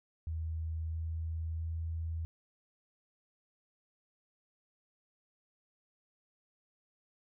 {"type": "tone with pitch steps", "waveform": "sine", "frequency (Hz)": [80.5, 81.11, 81.72], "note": ["E2", "E2", "E2"], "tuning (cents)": [-41, -27, -14], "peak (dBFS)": -34, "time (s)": [0.27, 2.25], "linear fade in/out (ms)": 0, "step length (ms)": 660, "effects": []}